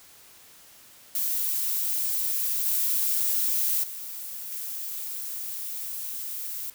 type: noise with level steps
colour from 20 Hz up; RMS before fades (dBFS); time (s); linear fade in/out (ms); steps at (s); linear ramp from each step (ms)
violet; -27 / -25 / -37 / -34; 1.15-6.7; 2; 2.65 / 3.83 / 4.51; 10
effects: white hiss -52 dBFS RMS until 6.74 s